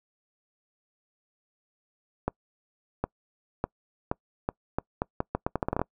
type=accelerating click train; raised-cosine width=1 ms; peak=-12 dBFS; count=17; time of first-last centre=2.28-5.816 s; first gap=760 ms; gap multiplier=0.79; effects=noise-tail reverb RT60 0.1 s tail -26 dB re dry